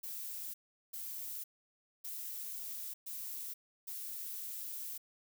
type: noise bursts at uneven times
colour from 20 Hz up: violet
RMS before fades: -43 dBFS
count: 5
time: 0.03-0.54 / 0.93-1.44 / 2.04-2.94 / 3.06-3.54 / 3.87-4.98 s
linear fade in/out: 10 ms
effects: none

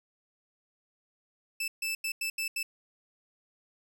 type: tone bursts at uneven times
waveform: sawtooth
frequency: 2637 Hz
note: E7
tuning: in tune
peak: -27 dBFS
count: 6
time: 1.6-1.68 / 1.82-1.95 / 2.04-2.12 / 2.21-2.3 / 2.38-2.48 / 2.56-2.63 s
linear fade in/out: 5 ms
effects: none

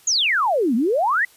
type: exponential two-way sweep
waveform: sine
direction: down then up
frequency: 7010 to 214.7 to 2037 Hz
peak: -16 dBFS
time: 0.07-1.25 s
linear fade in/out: 5 ms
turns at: 0.75 s
effects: white hiss -52 dBFS RMS until 1.36 s + resampled to 32000 Hz

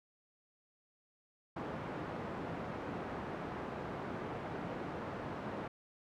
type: band-pass noise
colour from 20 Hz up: pink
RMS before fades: -42 dBFS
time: 1.56-5.68 s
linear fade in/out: 5 ms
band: 130 to 1300 Hz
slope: 12 dB/octave
effects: none

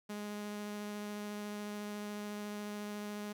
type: tone with vibrato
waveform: sawtooth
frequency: 207.7 Hz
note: G#3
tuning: in tune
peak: -36 dBFS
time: 0.09-3.33 s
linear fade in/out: 10 ms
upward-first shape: triangle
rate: 14 Hz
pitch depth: 9 cents each way
effects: 11-bit

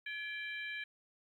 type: harmonic tone with a mistuned harmonic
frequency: 784 Hz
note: G5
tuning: in tune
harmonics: 2 / 3 / 4 / 5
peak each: -42 / -43 / -49 / -53 dBFS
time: 0.06-0.84 s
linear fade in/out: 5 ms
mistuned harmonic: 2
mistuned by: +140 cents
effects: 12-bit

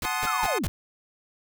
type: noise bursts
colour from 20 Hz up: pink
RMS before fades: -31 dBFS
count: 4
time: 0.02-0.67 s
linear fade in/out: 2 ms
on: 35 ms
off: 170 ms
type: chord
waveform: 25% pulse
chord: F# diminished seventh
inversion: none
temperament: equal with one note detuned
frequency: 740 / 867.4 / 1046.5 / 1244.5 Hz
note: F#5 / A5 / C6 / Eb6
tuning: 0 / -25 / 0 / 0 cents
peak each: -28 dBFS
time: 0.04-0.59 s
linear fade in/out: 10 ms
type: linear sweep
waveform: sine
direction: down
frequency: 1404 to 51 Hz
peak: -26 dBFS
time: 0.27-0.68 s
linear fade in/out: 0 ms
effects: none

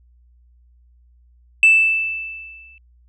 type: tone with exponential decay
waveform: sine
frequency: 2643 Hz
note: E7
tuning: 4 cents sharp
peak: -5 dBFS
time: 1.63-2.78 s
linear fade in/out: 1 ms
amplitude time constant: 250 ms
effects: tanh soft clip ceiling -5 dBFS + added 60 Hz sine -50 dBFS peak until 3.08 s

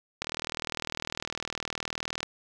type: click train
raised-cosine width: 0.2 ms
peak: -14 dBFS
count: 81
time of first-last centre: 0.22-2.23 s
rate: 39.8 Hz
effects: none

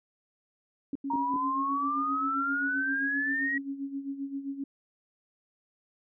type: tone bursts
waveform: sine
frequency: 277.7 Hz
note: C#4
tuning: 3 cents sharp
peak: -29 dBFS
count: 3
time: 0.93-1.362 s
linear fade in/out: 2 ms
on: 24 ms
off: 180 ms
type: tone with tremolo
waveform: sine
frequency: 276.3 Hz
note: C#4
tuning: 6 cents flat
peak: -30 dBFS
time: 1.04-4.64 s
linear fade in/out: 5 ms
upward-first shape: sine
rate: 7.6 Hz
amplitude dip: 70%
type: exponential sweep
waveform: sine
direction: up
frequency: 931 to 1920 Hz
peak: -27 dBFS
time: 1.1-3.58 s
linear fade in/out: 5 ms
effects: none

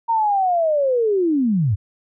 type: linear sweep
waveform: sine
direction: down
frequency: 932.3 to 87.31 Hz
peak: -15 dBFS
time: 0.08-1.76 s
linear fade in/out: 20 ms
effects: none

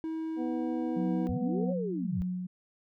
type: tone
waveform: triangle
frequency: 320.9 Hz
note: E4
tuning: 46 cents flat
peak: -30 dBFS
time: 0.04-1.27 s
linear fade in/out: 0 ms
type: harmonic tone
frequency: 247.1 Hz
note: B3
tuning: 1 cent sharp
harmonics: 1 / 2 / 3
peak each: -33 / -39 / -43 dBFS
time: 0.36-1.74 s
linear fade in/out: 50 ms
type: tone with tremolo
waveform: sine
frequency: 181.7 Hz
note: F#3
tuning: 31 cents flat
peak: -29 dBFS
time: 0.96-2.47 s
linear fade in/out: 10 ms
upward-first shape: sine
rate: 1.8 Hz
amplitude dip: 45%
type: linear two-way sweep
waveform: sine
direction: up then down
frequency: 58.27 to 557 to 58.27 Hz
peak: -32 dBFS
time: 1.29-2.22 s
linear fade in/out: 0 ms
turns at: 1.72 s
effects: none

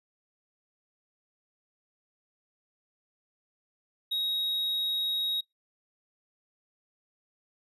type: tone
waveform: triangle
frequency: 3787 Hz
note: A#7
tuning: 27 cents sharp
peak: -26 dBFS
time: 4.11-5.41 s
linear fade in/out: 10 ms
effects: noise-tail reverb RT60 0.2 s tail -25 dB re dry + resampled to 32000 Hz

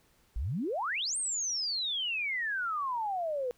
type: exponential two-way sweep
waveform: sine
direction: up then down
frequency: 49 to 8870 to 480.8 Hz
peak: -30 dBFS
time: 0.36-3.51 s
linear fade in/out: 0 ms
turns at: 1.17 s
effects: pink hiss -67 dBFS RMS until 3.57 s

